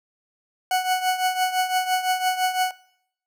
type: tone with tremolo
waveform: 40% pulse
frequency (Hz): 740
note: F#5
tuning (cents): 0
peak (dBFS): -16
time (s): 0.71-2.71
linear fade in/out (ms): 2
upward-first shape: triangle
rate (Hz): 5.9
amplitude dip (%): 80
effects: noise-tail reverb RT60 0.7 s tail -19 dB re dry